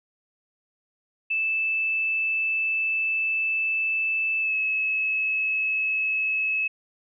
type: tone with pitch glide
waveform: sine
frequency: 2633 to 2586 Hz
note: E7 to E7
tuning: -3 to -34 cents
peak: -22 dBFS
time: 1.3-6.68 s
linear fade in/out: 10 ms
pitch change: -31 cents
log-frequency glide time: 4.4-4.55 s
effects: none